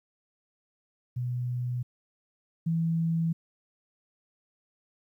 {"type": "tone pair in turn", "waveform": "sine", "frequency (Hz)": [123.47, 164.81], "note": ["B2", "E3"], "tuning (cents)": [0, 0], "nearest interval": "perfect fourth", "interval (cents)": 500, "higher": "second", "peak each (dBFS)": [-28, -24], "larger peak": "second", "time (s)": [[1.16, 1.83], [2.66, 3.33]], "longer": "neither", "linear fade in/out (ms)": 10, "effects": ["11-bit"]}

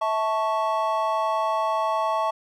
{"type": "chord", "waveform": "triangle", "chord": "A major", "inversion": "second", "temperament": "equal with one note detuned", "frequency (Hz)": [649.8, 880, 1108.7], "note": ["E5", "A5", "C#6"], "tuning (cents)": [-25, 0, 0], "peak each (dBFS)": -24, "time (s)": [0.01, 2.31], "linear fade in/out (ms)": 10, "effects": []}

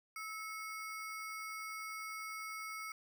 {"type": "ring-modulated tone", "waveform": "square", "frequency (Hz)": 1745, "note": "A6", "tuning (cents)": -15, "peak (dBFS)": -40, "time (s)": [0.16, 2.92], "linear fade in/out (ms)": 2, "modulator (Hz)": 445, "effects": []}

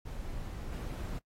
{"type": "noise with level steps", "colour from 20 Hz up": "brown", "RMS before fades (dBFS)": [-40, -37], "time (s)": [0.05, 1.19], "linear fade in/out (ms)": 10, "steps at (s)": 0.72, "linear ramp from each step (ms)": 5, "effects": ["noise-tail reverb RT60 0.1 s tail -23 dB re dry", "AAC 48 kbps"]}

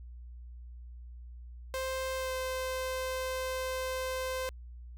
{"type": "tone with pitch glide", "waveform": "sawtooth", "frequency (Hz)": [523.3, 517.3], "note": ["C5", "C5"], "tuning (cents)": [0, -20], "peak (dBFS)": -29, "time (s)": [1.74, 4.49], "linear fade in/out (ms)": 0, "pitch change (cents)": -20, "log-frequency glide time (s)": [2.16, 2.33], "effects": ["added 60 Hz sine -44 dBFS peak until 4.97 s"]}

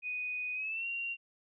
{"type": "tone with pitch glide", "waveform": "sine", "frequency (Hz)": [2487, 2759], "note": ["D#7", "F7"], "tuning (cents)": [-1, -22], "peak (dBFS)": -34, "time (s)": [0.02, 1.17], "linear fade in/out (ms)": 50, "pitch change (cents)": 179, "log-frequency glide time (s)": [0.54, 0.87], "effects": []}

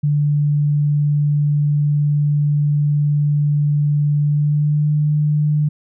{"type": "tone with pitch glide", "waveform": "sine", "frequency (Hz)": [146.83, 149.74], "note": ["D3", "D3"], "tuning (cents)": [0, 34], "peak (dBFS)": -13, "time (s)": [0.03, 5.69], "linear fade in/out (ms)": 10, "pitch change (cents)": 34, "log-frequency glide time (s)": [4.22, 4.92], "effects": []}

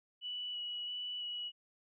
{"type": "tone with vibrato", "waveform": "sine", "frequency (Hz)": 2943, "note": "F#7", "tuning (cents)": -10, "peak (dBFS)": -38, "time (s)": [0.21, 1.52], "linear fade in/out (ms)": 50, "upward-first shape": "square", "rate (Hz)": 1.5, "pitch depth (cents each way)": 10, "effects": []}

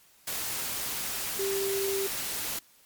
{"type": "tone in noise", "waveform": "sine", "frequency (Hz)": 392, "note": "G4", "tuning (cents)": 0, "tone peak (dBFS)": -28, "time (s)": [1.39, 2.07], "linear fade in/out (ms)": 5, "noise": "white", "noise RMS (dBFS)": -33, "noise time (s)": [0.27, 2.59], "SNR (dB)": 2, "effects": ["white hiss -60 dBFS RMS until 2.85 s", "MP3 96 kbps"]}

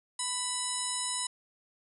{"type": "harmonic tone with a mistuned harmonic", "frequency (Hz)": 987.8, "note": "B5", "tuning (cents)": 0, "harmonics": [1, 2, 3, 4, 5, 7, 8, 9, 10], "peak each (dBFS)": [-40, -46, -45, -39, -40, -39, -42, -36, -40], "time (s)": [0.19, 1.27], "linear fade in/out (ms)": 5, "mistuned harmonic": 5, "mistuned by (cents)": 80, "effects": []}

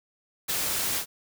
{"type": "noise with ADSR envelope", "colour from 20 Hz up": "white", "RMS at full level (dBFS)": -26, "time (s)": [0.48, 1.06], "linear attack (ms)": 20, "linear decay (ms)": 11, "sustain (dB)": -2, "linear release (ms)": 80, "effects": []}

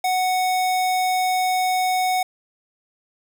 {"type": "tone", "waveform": "square", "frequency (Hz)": 740, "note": "F#5", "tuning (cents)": 0, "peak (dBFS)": -19, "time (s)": [0.04, 2.23], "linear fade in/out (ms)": 5, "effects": ["8-bit"]}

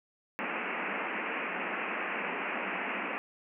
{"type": "band-pass noise", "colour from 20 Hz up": "white", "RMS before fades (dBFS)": -35, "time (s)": [0.39, 3.18], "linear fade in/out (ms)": 0, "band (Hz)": [180, 2700], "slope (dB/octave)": 96, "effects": []}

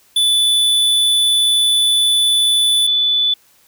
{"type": "tone pair in turn", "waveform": ["square", "sine"], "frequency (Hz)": [3481, 3481], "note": ["A7", "A7"], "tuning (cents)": [-19, -19], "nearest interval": "unison", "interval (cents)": 0, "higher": "neither", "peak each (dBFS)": -12, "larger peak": "neither", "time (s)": [[0.16, 2.87], [2.87, 3.34]], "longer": "first", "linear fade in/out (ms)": 5, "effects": ["white hiss -53 dBFS RMS until 3.67 s"]}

